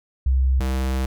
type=tone pair in turn; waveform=sine / square; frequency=65.41 / 65.41 Hz; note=C2 / C2; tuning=0 / 0 cents; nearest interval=unison; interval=0 cents; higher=neither; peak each=-15 / -21 dBFS; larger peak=first; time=0.26-0.6 / 0.6-1.06 s; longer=second; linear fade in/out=5 ms; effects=none